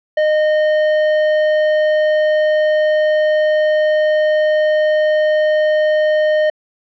sine tone with tanh clipping, 614 Hz, D#5, 23 cents flat, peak -13 dBFS, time 0.17-6.5 s, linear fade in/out 5 ms, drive 13 dB, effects low-pass 3000 Hz 12 dB/octave

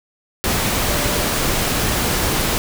sine tone in noise, 587.3 Hz, D5, in tune, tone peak -28 dBFS, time 0.88-1.31 s, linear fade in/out 0 ms, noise pink, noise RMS -19 dBFS, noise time 0.44-2.58 s, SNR -12 dB, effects none

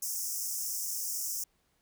pink high-pass noise, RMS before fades -35 dBFS, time 0.02-1.44 s, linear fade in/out 5 ms, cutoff 5300 Hz, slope 96 dB/octave, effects pink hiss -73 dBFS RMS until 1.81 s

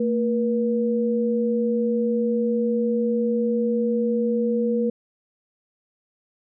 sine tone pair together, 226.4 / 479.8 Hz, A3 / A#4, +50 / +50 cents, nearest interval octave + minor second, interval 1300 cents, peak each -22 dBFS, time 0-4.9 s, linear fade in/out 5 ms, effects none

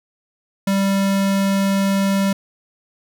square tone, 196 Hz, G3, in tune, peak -16 dBFS, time 0.67-2.33 s, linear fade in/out 5 ms, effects none

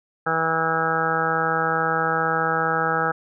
harmonic tone, 162.3 Hz, E3, 27 cents flat, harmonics 1 / 2 / 3 / 4 / 5 / 6 / 7 / 8 / 9 / 10, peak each -31 / -34 / -27 / -33 / -26 / -36 / -36 / -24 / -28 / -28 dBFS, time 0.26-3.12 s, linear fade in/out 10 ms, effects none

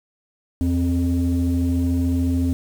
sine tone pair together, 82.63 / 261.6 Hz, E2 / C4, +5 / 0 cents, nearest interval octave + minor sixth, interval 1995 cents, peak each -18 dBFS, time 0.61-2.53 s, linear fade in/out 0 ms, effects tanh soft clip ceiling -14 dBFS + 7-bit

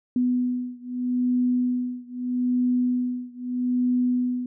sine beating tone pair, 248.1 / 248.89 Hz, B3 / B3, +8 / +14 cents, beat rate 0.79 Hz, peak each -24 / -25 dBFS, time 0.16-4.46 s, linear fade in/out 2 ms, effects none

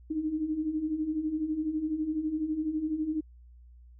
sine beating tone pair, 301.3 / 313.3 Hz, D4 / D#4, +44 / +12 cents, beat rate 12 Hz, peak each -35 / -29 dBFS, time 0.1-3.21 s, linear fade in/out 10 ms, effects added 60 Hz sine -50 dBFS peak until 3.99 s

